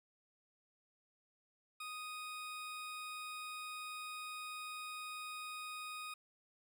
20% pulse tone, 1244.5 Hz, D#6, in tune, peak -39 dBFS, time 1.8-6.14 s, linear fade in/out 5 ms, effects none

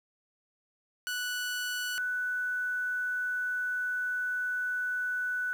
sawtooth / sine tone pair in turn, 1480 / 1488.3 Hz, F#6 / F#6, 0 / +10 cents, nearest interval unison, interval 10 cents, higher second, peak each -28 / -29 dBFS, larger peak first, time 1.07-1.98 / 1.98-5.53 s, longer second, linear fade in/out 0 ms, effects 9-bit

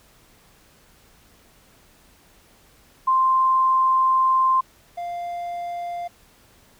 sine / triangle tone pair in turn, 1046.5 / 697.1 Hz, C6 / F5, 0 / -3 cents, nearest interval perfect fifth, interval 703 cents, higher first, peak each -15 / -25 dBFS, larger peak first, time 3.07-4.61 / 4.97-6.08 s, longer first, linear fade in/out 10 ms, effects pink hiss -55 dBFS RMS until 6.79 s

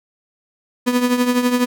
35% pulse tone with tremolo, 246.9 Hz, B3, in tune, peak -10 dBFS, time 0.86-1.66 s, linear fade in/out 20 ms, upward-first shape triangle, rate 12 Hz, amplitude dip 70%, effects none

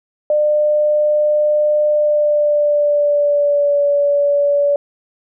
sine tone with pitch glide, 600 to 573.6 Hz, D5 to D5, +37 to -41 cents, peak -11 dBFS, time 0.3-4.76 s, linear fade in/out 2 ms, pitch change -78 cents, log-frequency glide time 1.86-3.83 s, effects none

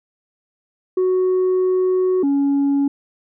sine tone pair in turn, 370 / 280.2 Hz, F#4 / C#4, 0 / +19 cents, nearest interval perfect fourth, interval 481 cents, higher first, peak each -12 dBFS, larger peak neither, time 0.97-2.23 / 2.23-2.88 s, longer first, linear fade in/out 5 ms, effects tanh soft clip ceiling -13 dBFS

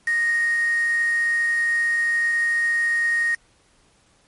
sine tone with quantisation, 1864.7 Hz, A#6, in tune, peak -18 dBFS, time 0.07-3.35 s, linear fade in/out 5 ms, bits 5, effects pink hiss -59 dBFS RMS until 4.27 s + MP3 48 kbps

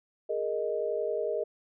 sine chord, Ab suspended second, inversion none, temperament equal, 415.3 / 466.2 / 622.3 Hz, Ab4 / Bb4 / Eb5, 0 / 0 / 0 cents, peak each -33 / -32 / -32 dBFS, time 0.29-1.44 s, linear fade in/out 10 ms, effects none

